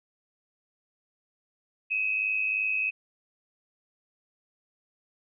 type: tone pair together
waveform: sine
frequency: 2534 / 2637 Hz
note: D#7 / E7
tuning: +31 / 0 cents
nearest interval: minor second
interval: 69 cents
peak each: -26 / -31 dBFS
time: 1.9-2.91 s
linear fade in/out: 20 ms
effects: none